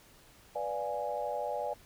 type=chord; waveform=sine; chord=B diminished seventh; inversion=none; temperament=equal; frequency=493.9 / 587.3 / 698.5 / 830.6 Hz; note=B4 / D5 / F5 / Ab5; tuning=0 / 0 / 0 / 0 cents; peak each=-39 / -36 / -40 / -37 dBFS; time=0.55-1.74 s; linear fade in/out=10 ms; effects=pink hiss -59 dBFS RMS until 1.85 s